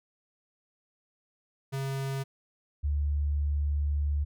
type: tone pair in turn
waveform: square / sine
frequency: 135.7 / 72.76 Hz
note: C#3 / D2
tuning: -36 / -16 cents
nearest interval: major seventh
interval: 1080 cents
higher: first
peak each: -31 / -25 dBFS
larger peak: second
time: 1.72-2.24 / 2.83-4.25 s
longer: second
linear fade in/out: 20 ms
effects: none